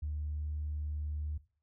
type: tone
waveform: sine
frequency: 75.1 Hz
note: D2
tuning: 39 cents sharp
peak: -33 dBFS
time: 0.02-1.38 s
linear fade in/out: 10 ms
effects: noise-tail reverb RT60 0.4 s tail -18 dB re dry + tanh soft clip ceiling -29 dBFS